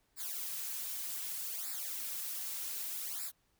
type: noise with flanger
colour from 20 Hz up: blue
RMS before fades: -40 dBFS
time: 0.16-3.32 s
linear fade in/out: 50 ms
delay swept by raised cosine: 0.32 to 4.92 ms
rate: 0.65 Hz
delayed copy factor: -0.95
effects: pink hiss -75 dBFS RMS until 3.59 s